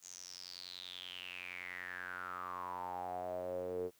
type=tone with band-pass filter sweep; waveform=sawtooth; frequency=90.5 Hz; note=F#2; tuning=38 cents flat; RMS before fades=-44 dBFS; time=0.01-3.91 s; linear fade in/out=50 ms; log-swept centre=6800 to 420 Hz; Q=8.7; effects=white hiss -70 dBFS RMS until 3.99 s + high-pass 60 Hz 12 dB/octave